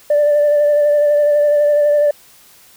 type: tone with vibrato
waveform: sine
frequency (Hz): 588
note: D5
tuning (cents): +2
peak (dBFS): -8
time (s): 0.1-2.11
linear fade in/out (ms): 5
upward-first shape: sine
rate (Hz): 12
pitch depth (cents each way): 21
effects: tanh soft clip ceiling -7 dBFS + white hiss -46 dBFS RMS until 2.76 s